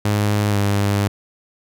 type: tone with pitch glide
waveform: sawtooth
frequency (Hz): 103.83 to 101.11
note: G#2 to G#2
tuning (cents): 0 to -46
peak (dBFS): -12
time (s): 0.05-1.08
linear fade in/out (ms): 5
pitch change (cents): -46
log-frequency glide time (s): 0.5-0.57
effects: none